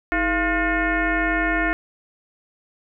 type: tone with frequency modulation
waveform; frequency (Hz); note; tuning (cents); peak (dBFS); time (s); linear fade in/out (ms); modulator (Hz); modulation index
sine; 1058; C6; +19; -18; 0.12-1.73; 0; 369; 2.8
effects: none